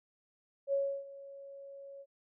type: tone with ADSR envelope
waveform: sine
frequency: 554.4 Hz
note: C#5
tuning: in tune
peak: -27 dBFS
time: 0.67-2.06 s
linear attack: 60 ms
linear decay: 310 ms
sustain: -19 dB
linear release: 50 ms
effects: none